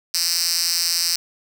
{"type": "tone with high-pass filter", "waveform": "5% pulse", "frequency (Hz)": 170.4, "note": "F3", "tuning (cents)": -42, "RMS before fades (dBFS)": -21, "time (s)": [0.14, 1.16], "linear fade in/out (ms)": 2, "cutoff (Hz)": 5100, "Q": 2.4, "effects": []}